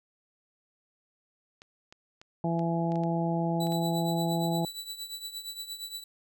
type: clicks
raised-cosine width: 0.2 ms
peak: -31 dBFS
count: 9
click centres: 1.619 / 1.925 / 2.215 / 2.593 / 2.92 / 2.957 / 3.036 / 3.67 / 3.722 s
type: harmonic tone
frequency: 167.6 Hz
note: E3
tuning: 29 cents sharp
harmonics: 1 / 2 / 3 / 4 / 5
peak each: -28 / -33 / -39 / -34 / -35 dBFS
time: 2.44-4.65 s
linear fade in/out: 2 ms
type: tone with tremolo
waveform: sawtooth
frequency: 3951 Hz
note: B7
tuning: in tune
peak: -31 dBFS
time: 3.6-6.04 s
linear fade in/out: 5 ms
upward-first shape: triangle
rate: 8.6 Hz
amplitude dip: 80%
effects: none